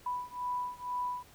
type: beating tone pair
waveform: sine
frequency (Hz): 987.8 / 989.9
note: B5 / B5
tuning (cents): 0 / +4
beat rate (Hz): 2.1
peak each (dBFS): -36 / -37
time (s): 0.06-1.23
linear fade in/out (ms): 5
effects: pink hiss -58 dBFS RMS until 1.34 s